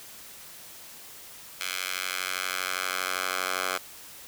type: tone with high-pass filter sweep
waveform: 10% pulse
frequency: 92.5 Hz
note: F#2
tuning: in tune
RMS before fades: -31 dBFS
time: 1.6-3.78 s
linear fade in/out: 10 ms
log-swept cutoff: 2200 to 970 Hz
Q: 1.1
effects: white hiss -46 dBFS RMS until 4.27 s